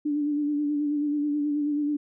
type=tone with vibrato; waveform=sine; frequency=293.7 Hz; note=D4; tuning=in tune; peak=-23 dBFS; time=0.05-1.97 s; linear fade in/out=10 ms; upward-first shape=sine; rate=9.3 Hz; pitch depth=34 cents each way; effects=none